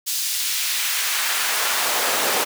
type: noise with high-pass filter sweep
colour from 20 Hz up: pink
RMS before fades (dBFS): -22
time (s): 0.06-2.45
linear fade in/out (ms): 20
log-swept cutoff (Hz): 4800 to 430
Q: 0.87
effects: none